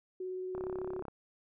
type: tone with vibrato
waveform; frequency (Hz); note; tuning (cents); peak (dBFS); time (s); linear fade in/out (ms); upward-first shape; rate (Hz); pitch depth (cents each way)
sine; 370; F#4; 0; -36; 0.2-1.02; 5; sine; 18; 10
type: click train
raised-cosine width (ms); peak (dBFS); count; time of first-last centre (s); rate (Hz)
1; -29; 19; 0.55-1.083; 33.8
effects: none